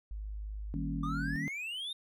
sine tone, 51.91 Hz, G#1, in tune, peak -37 dBFS, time 0.11-1.36 s, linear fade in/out 0 ms
sine chord, Eb dominant seventh, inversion none, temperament equal, 155.56 / 196 / 233.1 / 277.2 Hz, Eb3 / G3 / Bb3 / Db4, 0 / 0 / 0 / 0 cents, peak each -37 / -42 / -42 / -38 dBFS, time 0.74-1.48 s, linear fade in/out 0 ms
triangle exponential sweep, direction up, 1174.7 to 3729 Hz, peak -35 dBFS, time 1.03-1.93 s, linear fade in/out 5 ms
effects none

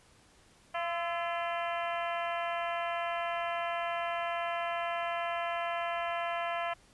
harmonic tone with a mistuned harmonic, 342.2 Hz, F4, 35 cents flat, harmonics 2 / 3 / 4 / 5 / 6 / 7 / 8 / 9, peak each -34 / -38 / -40 / -42 / -44 / -45 / -46 / -47 dBFS, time 0.74-6.74 s, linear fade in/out 10 ms, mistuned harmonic 4, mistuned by -55 cents, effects pink hiss -62 dBFS RMS until 6.93 s + resampled to 24000 Hz

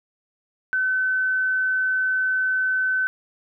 sine tone, 1520 Hz, F#6, 46 cents sharp, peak -19 dBFS, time 0.73-3.07 s, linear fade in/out 0 ms, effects none

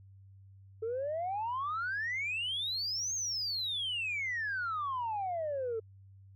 sine exponential two-way sweep, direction up then down, 433.7 to 6560 to 433.7 Hz, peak -31 dBFS, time 0.82-5.8 s, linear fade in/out 10 ms, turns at 3.14 s, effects tanh soft clip ceiling -29 dBFS + added 97 Hz sine -53 dBFS peak until 6.35 s

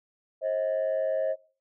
sine tone pair together, 534.4 / 634 Hz, C5 / D#5, +36 / +32 cents, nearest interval minor third, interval 296 cents, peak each -26 dBFS, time 0.41-1.36 s, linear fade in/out 50 ms, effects noise-tail reverb RT60 0.4 s tail -21 dB re dry + tanh soft clip ceiling -21 dBFS

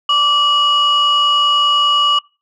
sine tone pair together, 1165 / 2910 Hz, D6 / F#7, -14 / -29 cents, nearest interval octave + major third, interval 1585 cents, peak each -12 dBFS, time 0.09-2.19 s, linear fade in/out 5 ms, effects noise-tail reverb RT60 0.3 s tail -25 dB re dry + tanh soft clip ceiling -6 dBFS

